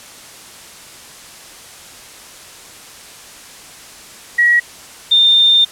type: tone pair in turn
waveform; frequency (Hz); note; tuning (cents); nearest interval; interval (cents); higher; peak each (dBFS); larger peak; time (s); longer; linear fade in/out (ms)
sine; 1914 / 3613; A#6 / A7; +45 / +45; major seventh; 1100; second; -8 / -7; second; 4.38-4.6 / 5.11-5.65; second; 10
effects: white hiss -37 dBFS RMS until 5.71 s + low-pass 10000 Hz 12 dB/octave